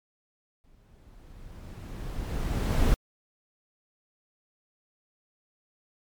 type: noise with exponential growth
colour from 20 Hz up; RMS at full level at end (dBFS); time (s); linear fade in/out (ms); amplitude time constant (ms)
brown; -20; 0.64-2.94; 0; 500
effects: MP3 96 kbps